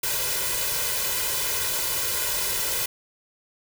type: noise with comb filter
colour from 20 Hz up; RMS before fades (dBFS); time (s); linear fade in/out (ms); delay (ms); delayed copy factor
white; -26; 0.03-2.86; 5; 2; +0.85
effects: none